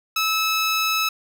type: tone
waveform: 15% pulse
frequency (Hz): 1300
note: E6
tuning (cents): -24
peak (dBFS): -13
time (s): 0.16-1.09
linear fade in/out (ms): 5
effects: none